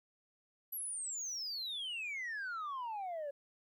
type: exponential sweep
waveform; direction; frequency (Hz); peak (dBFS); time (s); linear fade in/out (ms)
sine; down; 12000 to 553; -36; 0.72-3.31; 10
effects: tanh soft clip ceiling -37 dBFS + 13-bit